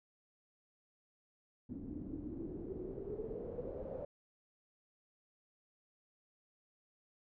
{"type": "noise with low-pass filter sweep", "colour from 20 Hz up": "pink", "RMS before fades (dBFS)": -44, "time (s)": [1.69, 4.05], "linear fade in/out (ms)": 5, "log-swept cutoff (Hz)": [260, 560], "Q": 6.8, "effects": []}